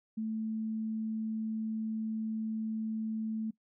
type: tone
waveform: sine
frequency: 220 Hz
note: A3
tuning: in tune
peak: -32 dBFS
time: 0.17-3.51 s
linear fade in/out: 10 ms
effects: noise-tail reverb RT60 0.1 s tail -20 dB re dry